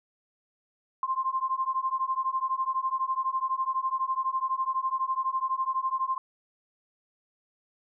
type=beating tone pair; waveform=sine; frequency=1046.5 / 1058.5 Hz; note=C6 / C6; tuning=0 / +20 cents; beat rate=12 Hz; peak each=-29 dBFS; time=1.03-6.18 s; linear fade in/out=2 ms; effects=none